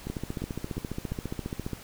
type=two click trains; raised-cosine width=3 ms; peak=-21 / -19 dBFS; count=4 / 25; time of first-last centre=0.07-1.119 / 0.1-1.733 s; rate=2.86 / 14.7 Hz; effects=pink hiss -47 dBFS RMS until 1.83 s